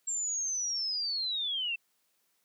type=linear sweep; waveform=sine; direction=down; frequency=7459 to 2637 Hz; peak=-30 dBFS; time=0.07-1.76 s; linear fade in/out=10 ms; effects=white hiss -74 dBFS RMS until 2.44 s + high-pass 150 Hz 12 dB/octave